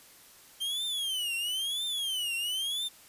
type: tone with vibrato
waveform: 45% pulse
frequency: 3136 Hz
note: G7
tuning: in tune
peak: -30 dBFS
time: 0.6-2.89 s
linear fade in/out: 20 ms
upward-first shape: triangle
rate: 1 Hz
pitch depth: 250 cents each way
effects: white hiss -55 dBFS RMS until 3.08 s + resampled to 32000 Hz